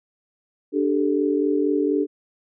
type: chord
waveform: sine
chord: D suspended fourth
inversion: none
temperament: equal with one note detuned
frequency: 293.7 / 392 / 436.2 Hz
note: D4 / G4 / A4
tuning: 0 / 0 / -15 cents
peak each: -21 / -23 / -24 dBFS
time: 0.72-2.07 s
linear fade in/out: 50 ms
effects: none